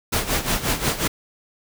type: noise with tremolo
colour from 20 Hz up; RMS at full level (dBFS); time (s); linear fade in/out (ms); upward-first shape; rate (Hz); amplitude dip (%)
pink; -20; 0.12-1.08; 10; sine; 5.6; 75
effects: none